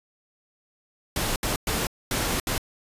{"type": "noise bursts at uneven times", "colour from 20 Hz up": "pink", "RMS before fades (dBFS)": -26, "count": 5, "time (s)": [[1.16, 1.36], [1.43, 1.56], [1.67, 1.87], [2.11, 2.4], [2.47, 2.58]], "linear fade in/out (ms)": 2, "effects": ["resampled to 32000 Hz"]}